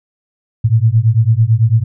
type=beating tone pair; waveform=sine; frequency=108.3 / 117.3 Hz; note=A2 / A#2; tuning=-27 / +11 cents; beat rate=9 Hz; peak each=-11 dBFS; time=0.64-1.84 s; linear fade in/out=10 ms; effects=none